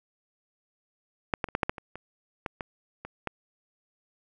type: clicks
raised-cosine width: 0.5 ms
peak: -9 / -12 / -27 / -10 / -8 / -11 / -24 / -24 / -16 / -18 / -23 / -15 dBFS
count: 12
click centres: 1.338 / 1.442 / 1.487 / 1.551 / 1.632 / 1.695 / 1.782 / 1.956 / 2.462 / 2.608 / 3.05 / 3.273 s
effects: none